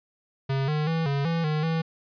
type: tone with pitch steps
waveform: square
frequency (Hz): 135.5 / 151.9 / 163.3 / 140.2 / 166.1 / 153.1 / 162.9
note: C#3 / D#3 / E3 / C#3 / E3 / D#3 / E3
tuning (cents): -39 / -41 / -16 / +20 / +13 / -28 / -20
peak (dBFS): -24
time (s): 0.49-1.82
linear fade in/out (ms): 10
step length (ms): 190
effects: resampled to 11025 Hz